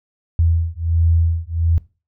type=beating tone pair; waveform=sine; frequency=82.41 / 83.81 Hz; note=E2 / E2; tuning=0 / +29 cents; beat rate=1.4 Hz; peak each=-17 dBFS; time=0.39-1.78 s; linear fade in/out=0 ms; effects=noise-tail reverb RT60 0.3 s tail -20 dB re dry